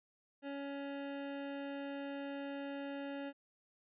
25% pulse tone, 280 Hz, C#4, 18 cents sharp, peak -37 dBFS, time 0.42-3.33 s, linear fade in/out 50 ms, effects resampled to 8000 Hz

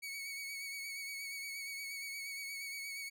sawtooth tone with vibrato, 2232 Hz, C#7, 11 cents sharp, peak -38 dBFS, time 0.02-3.1 s, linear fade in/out 20 ms, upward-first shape triangle, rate 8.5 Hz, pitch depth 39 cents each way, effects none

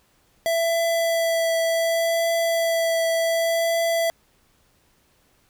square tone with vibrato, 664 Hz, E5, 12 cents sharp, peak -20 dBFS, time 0.46-4.1 s, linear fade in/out 0 ms, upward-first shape triangle, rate 0.67 Hz, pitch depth 13 cents each way, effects pink hiss -62 dBFS RMS until 5.49 s

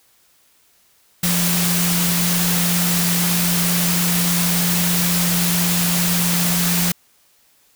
sine tone in noise, 174.61 Hz, F3, in tune, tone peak -19 dBFS, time 1.23-6.92 s, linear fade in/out 5 ms, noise white, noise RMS -20 dBFS, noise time 1.23-6.92 s, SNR -2 dB, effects white hiss -57 dBFS RMS until 7.75 s

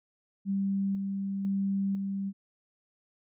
sine tone with tremolo, 196.2 Hz, G3, 2 cents sharp, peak -26 dBFS, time 0.45-2.33 s, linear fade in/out 50 ms, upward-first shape square, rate 1 Hz, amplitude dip 35%, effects none

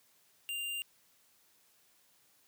sine tone with sample-and-hold, 2794 Hz, F7, in tune, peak -35 dBFS, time 0.49-0.82 s, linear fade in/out 0 ms, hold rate 11025 Hz, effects white hiss -68 dBFS RMS until 2.47 s + high-pass 80 Hz 12 dB/octave

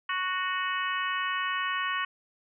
harmonic tone with a mistuned harmonic, 370 Hz, F#4, in tune, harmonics 3 / 4 / 5 / 6 / 7 / 8, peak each -31 / -35 / -33 / -41 / -38 / -37 dBFS, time 0.09-2.05 s, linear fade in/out 5 ms, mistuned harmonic 7, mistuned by -20 cents, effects none

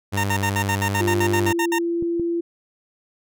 sawtooth tone with vibrato, 99.1 Hz, G2, 19 cents sharp, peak -18 dBFS, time 0.12-1.53 s, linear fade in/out 20 ms, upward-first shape triangle, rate 2.7 Hz, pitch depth 15 cents each way
20% pulse tone bursts, 917 Hz, A#5, 29 cents flat, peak -16 dBFS, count 13, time 0.17-1.787 s, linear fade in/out 5 ms, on 69 ms, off 60 ms
sine tone with pitch glide, 349.2 to 340 Hz, F4 to F4, 0 to -46 cents, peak -20 dBFS, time 1-2.41 s, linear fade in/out 10 ms, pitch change -46 cents, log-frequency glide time 1.43-1.49 s
clicks, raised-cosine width 3 ms, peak -19 dBFS, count 2, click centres 2.025 / 2.197 s
effects none

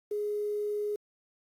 sine tone with quantisation, 416.3 Hz, G#4, 4 cents sharp, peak -29 dBFS, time 0.11-0.96 s, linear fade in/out 5 ms, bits 9, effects AAC 64 kbps

